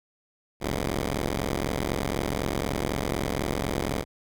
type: tone pair together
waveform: 5% pulse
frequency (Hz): 44.02 / 69.8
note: F1 / C#2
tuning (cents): +14 / +13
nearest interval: minor sixth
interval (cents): 799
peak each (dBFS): -18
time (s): 0.6-4.05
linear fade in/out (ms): 50
effects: none